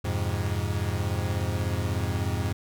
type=chord; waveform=40% pulse; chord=F minor; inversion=none; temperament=equal; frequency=87.31 / 103.83 / 130.81 Hz; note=F2 / Ab2 / C3; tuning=0 / 0 / 0 cents; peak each=-28 / -28 / -34 dBFS; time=0.04-2.53 s; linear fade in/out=10 ms; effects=none